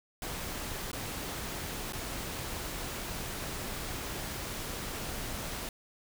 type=noise with dropouts; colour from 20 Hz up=pink; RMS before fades=-38 dBFS; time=0.22-5.69 s; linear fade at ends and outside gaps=2 ms; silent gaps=0.916-0.93 / 1.924-1.932 s; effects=none